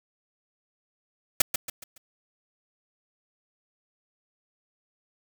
white noise with echo, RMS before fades -18 dBFS, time 1.4-1.42 s, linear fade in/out 5 ms, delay 140 ms, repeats 4, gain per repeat -8 dB, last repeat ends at 1.98 s, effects none

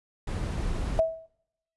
brown noise, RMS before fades -30 dBFS, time 0.27-1 s, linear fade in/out 5 ms
sine tone with exponential decay, 649 Hz, E5, 27 cents flat, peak -16 dBFS, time 0.99-1.26 s, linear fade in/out 1 ms, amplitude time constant 57 ms
effects noise-tail reverb RT60 0.8 s tail -23 dB re dry + resampled to 24000 Hz

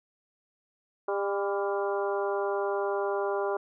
harmonic tone with a mistuned harmonic, 200 Hz, G3, 35 cents sharp, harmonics 2 / 3 / 4 / 5 / 6 / 7, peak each -29 / -33 / -35 / -37 / -39 / -40 dBFS, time 1.08-3.57 s, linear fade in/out 5 ms, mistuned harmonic 6, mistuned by -44 cents, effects none

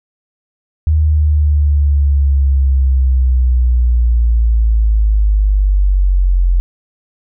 sine linear sweep, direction down, 77.78 to 43.65 Hz, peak -8 dBFS, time 0.87-6.6 s, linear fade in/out 0 ms, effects none

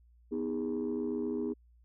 sine tone cluster, 246.7 / 314.6 / 408.7 Hz, B3 / D#4 / G#4, -2 / +19 / -28 cents, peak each -34 / -35 / -34 dBFS, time 0.31-1.54 s, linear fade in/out 20 ms, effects tanh soft clip ceiling -26 dBFS + added 59 Hz sine -59 dBFS peak until 1.84 s

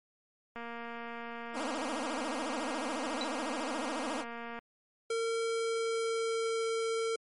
click train, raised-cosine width 0.5 ms, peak -28 dBFS, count 944, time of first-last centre 0.56-4.59 s, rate 234 Hz
15% pulse tone with vibrato, 285.5 Hz, D4, 49 cents flat, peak -28 dBFS, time 1.53-4.25 s, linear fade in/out 50 ms, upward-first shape sine, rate 14 Hz, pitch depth 230 cents each way
sine tone with exponential decay, 3957 Hz, B7, 3 cents sharp, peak -31 dBFS, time 3.21-3.31 s, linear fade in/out 1 ms, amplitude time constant 21 ms
square tone with pitch glide, 456.5 to 452.6 Hz, A#4 to A4, -36 to +49 cents, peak -31 dBFS, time 5.1-7.16 s, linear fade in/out 5 ms, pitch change -15 cents, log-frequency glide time 5.39-6.63 s
effects MP3 48 kbps

